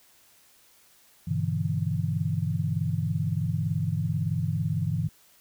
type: chord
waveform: sine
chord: E minor seventh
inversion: first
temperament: equal with one note detuned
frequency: 100.23 / 123.47 / 146.83 / 164.81 Hz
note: G2 / B2 / D3 / E3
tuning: +39 / 0 / 0 / 0 cents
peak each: -30 / -32 / -30 / -29 dBFS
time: 1.27-5.09 s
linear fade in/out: 10 ms
effects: white hiss -59 dBFS RMS until 5.4 s